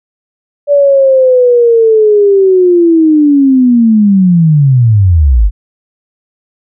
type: linear sweep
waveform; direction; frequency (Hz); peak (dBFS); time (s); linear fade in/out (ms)
sine; down; 580 to 44.32; -3; 0.67-5.51; 50
effects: none